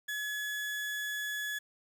35% pulse tone, 1700 Hz, G#6, 40 cents sharp, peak -32 dBFS, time 0.08-1.59 s, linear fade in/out 10 ms, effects 10-bit

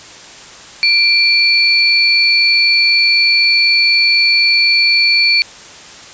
sine tone pair together, 2357 / 4444 Hz, D7 / C#8, +6 / +4 cents, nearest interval major seventh, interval 1098 cents, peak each -11 dBFS, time 0.83-5.42 s, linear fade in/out 0 ms, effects white hiss -35 dBFS RMS until 6.13 s + resampled to 16000 Hz

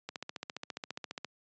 click train, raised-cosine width 0.2 ms, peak -21 dBFS, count 18, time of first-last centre 0.09-1.246 s, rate 14.7 Hz, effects high-pass 150 Hz 12 dB/octave + resampled to 16000 Hz

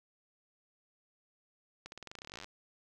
accelerating click train, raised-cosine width 0.2 ms, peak -28 dBFS, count 22, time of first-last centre 1.86-2.444 s, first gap 61 ms, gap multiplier 0.91, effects none

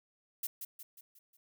violet noise with echo, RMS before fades -36 dBFS, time 0.43-0.47 s, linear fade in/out 5 ms, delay 180 ms, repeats 5, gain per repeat -6 dB, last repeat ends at 1.37 s, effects none

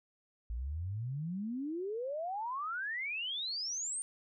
sine exponential sweep, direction up, 54.3 to 9000 Hz, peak -35 dBFS, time 0.5-4.02 s, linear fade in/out 0 ms, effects none

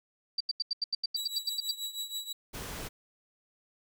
sine tone bursts, 4664 Hz, D8, 13 cents flat, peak -27 dBFS, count 13, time 0.38-1.713 s, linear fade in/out 5 ms, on 25 ms, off 84 ms
sawtooth tone with tremolo, 3904 Hz, B7, 21 cents flat, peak -29 dBFS, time 1.16-2.33 s, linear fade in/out 10 ms, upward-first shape triangle, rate 6.2 Hz, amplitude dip 85%
pink noise, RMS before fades -40 dBFS, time 2.53-2.89 s, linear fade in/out 20 ms
effects none

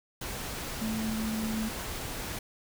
sine tone in noise, 220 Hz, A3, in tune, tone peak -30 dBFS, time 0.81-1.69 s, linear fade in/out 5 ms, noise pink, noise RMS -37 dBFS, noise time 0.21-2.39 s, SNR +4 dB, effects none

